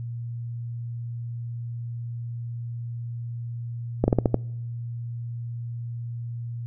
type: slowing click train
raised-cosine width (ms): 2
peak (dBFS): -5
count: 6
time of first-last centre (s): 4.04-4.344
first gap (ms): 40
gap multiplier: 1.21
effects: noise-tail reverb RT60 0.9 s tail -26 dB re dry + added 118 Hz sine -30 dBFS peak until 6.66 s